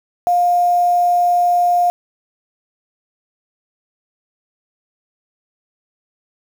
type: tone with quantisation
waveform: sine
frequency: 706 Hz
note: F5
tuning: 19 cents sharp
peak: -11 dBFS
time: 0.27-1.9 s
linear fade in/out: 0 ms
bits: 6
effects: none